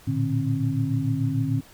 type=tone cluster; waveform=sine; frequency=112.9 / 119.7 / 149.4 / 267.9 Hz; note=A2 / A#2 / D3 / C4; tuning=+45 / +46 / +30 / +41 cents; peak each=-27 dBFS; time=0.07-1.61 s; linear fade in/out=10 ms; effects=pink hiss -51 dBFS RMS until 1.73 s